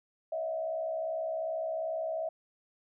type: tone with frequency modulation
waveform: sine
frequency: 647 Hz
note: E5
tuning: 32 cents flat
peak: -31 dBFS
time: 0.32-2.29 s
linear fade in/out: 5 ms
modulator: 62.6 Hz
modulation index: 0.65
effects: none